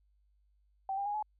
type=tone with pitch steps; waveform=sine; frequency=774 / 799 / 824.8 / 851.4 Hz; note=G5 / G5 / G#5 / G#5; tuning=-22 / +33 / -12 / +43 cents; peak=-32 dBFS; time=0.89-1.226 s; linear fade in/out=2 ms; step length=84 ms; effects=added 50 Hz sine -67 dBFS peak until 1.39 s